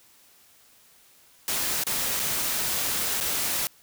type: noise with dropouts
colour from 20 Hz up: white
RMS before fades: -27 dBFS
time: 1.48-3.67 s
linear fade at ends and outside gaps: 1 ms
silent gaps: 1.837-1.867 / 2.195-2.198 / 3.203-3.209 s
effects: white hiss -57 dBFS RMS until 3.82 s